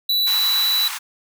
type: tone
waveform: square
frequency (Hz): 3951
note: B7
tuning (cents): 0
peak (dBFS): -17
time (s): 0.09-0.88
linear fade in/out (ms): 5
type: high-pass noise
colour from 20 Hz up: pink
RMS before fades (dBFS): -29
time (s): 0.26-0.99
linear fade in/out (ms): 20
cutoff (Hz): 890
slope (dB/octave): 48
effects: none